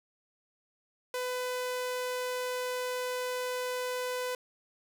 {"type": "tone", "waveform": "sawtooth", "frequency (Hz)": 501, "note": "B4", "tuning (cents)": 25, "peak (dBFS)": -28, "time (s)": [1.14, 4.35], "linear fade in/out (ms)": 2, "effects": []}